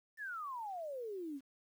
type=exponential sweep; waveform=sine; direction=down; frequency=1814 to 260.2 Hz; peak=-40 dBFS; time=0.17-1.41 s; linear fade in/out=50 ms; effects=11-bit